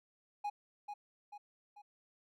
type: tone with echo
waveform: triangle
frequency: 826 Hz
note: G#5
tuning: 10 cents flat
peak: -33 dBFS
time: 0.44-0.5 s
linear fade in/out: 10 ms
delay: 440 ms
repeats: 3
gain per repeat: -6 dB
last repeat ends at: 1.82 s
effects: none